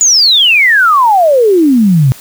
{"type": "exponential sweep", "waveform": "sine", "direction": "down", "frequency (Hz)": [7040, 123.47], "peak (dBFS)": -4, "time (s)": [0.01, 2.12], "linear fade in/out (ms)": 0, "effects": ["white hiss -34 dBFS RMS until 2.2 s"]}